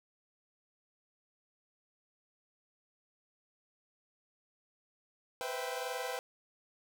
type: chord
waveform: sawtooth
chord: C major seventh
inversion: third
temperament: equal with one note detuned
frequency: 493.9 / 515.7 / 659.3 / 784 Hz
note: B4 / C5 / E5 / G5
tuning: 0 / -25 / 0 / 0 cents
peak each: -37 / -38 / -40 / -38 dBFS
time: 5.41-6.19 s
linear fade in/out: 0 ms
effects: none